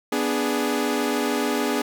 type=chord; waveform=sawtooth; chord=G# diminished; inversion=first; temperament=equal; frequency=246.9 / 293.7 / 415.3 Hz; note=B3 / D4 / G#4; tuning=0 / 0 / 0 cents; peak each=-22 dBFS; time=0.12-1.82 s; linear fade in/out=5 ms; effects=none